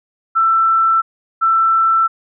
sine tone pair in turn, 1334 / 1334 Hz, E6 / E6, +20 / +20 cents, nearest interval unison, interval 0 cents, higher neither, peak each -10 dBFS, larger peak neither, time 0.35-1.02 / 1.41-2.08 s, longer neither, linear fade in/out 20 ms, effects none

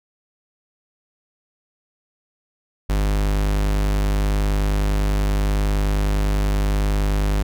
45% pulse tone, 50.4 Hz, G1, 49 cents sharp, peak -17 dBFS, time 2.89-7.43 s, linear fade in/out 10 ms, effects none

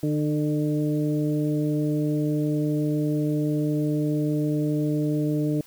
harmonic tone with a mistuned harmonic, 150.5 Hz, D3, 43 cents sharp, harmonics 1 / 2 / 3 / 4, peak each -25 / -24 / -32 / -35 dBFS, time 0.03-5.61 s, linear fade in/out 2 ms, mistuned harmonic 3, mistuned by -19 cents, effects white hiss -52 dBFS RMS until 5.66 s

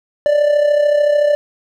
triangle tone with amplitude modulation, 588 Hz, D5, 2 cents sharp, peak -6 dBFS, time 0.26-1.35 s, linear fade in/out 0 ms, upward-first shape sine, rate 33.6 Hz, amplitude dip 55%, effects none

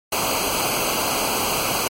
pink noise with comb filter, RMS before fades -22 dBFS, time 0.12-1.88 s, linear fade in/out 5 ms, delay 0.55 ms, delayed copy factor -0.85, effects MP3 64 kbps

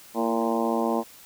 harmonic tone with a mistuned harmonic, 115.4 Hz, A#2, 17 cents flat, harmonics 2 / 3 / 4 / 5 / 6 / 7 / 8 / 9, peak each -27 / -29 / -30 / -31 / -32 / -32 / -33 / -34 dBFS, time 0.14-1.04 s, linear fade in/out 50 ms, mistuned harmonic 3, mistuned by -43 cents, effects white hiss -49 dBFS RMS until 1.25 s

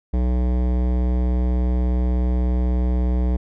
sine tone with hard clipping, 61.74 Hz, B1, in tune, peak -19 dBFS, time 0.13-3.37 s, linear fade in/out 10 ms, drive 17 dB, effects none

